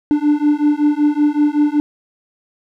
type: beating tone pair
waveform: triangle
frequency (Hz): 293.2 / 298.5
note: D4 / D4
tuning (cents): -3 / +28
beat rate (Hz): 5.3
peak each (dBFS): -13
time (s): 0.11-1.8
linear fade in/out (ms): 0
effects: none